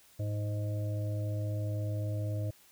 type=harmonic tone with a mistuned harmonic; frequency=103.83 Hz; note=G#2; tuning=in tune; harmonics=1 / 3 / 5 / 6; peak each=-31 / -44 / -46 / -44 dBFS; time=0.19-2.51 s; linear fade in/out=10 ms; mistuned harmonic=1; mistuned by=+31 cents; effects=white hiss -61 dBFS RMS until 2.71 s